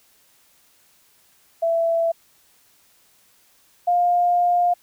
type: tone pair in turn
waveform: sine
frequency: 666 / 705.6 Hz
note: E5 / F5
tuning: +18 / +18 cents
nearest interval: minor second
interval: 100 cents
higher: second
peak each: -17 / -15 dBFS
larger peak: second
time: 1.62-2.12 / 3.87-4.74 s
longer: second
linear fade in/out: 10 ms
effects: white hiss -58 dBFS RMS until 4.82 s